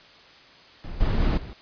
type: noise with level steps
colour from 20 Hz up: brown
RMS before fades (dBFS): -35 / -22 / -20 / -35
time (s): 0.84-1.53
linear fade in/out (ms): 0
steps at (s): 1 / 1.2 / 1.37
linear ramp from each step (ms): 10
effects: white hiss -50 dBFS RMS until 1.61 s + resampled to 11025 Hz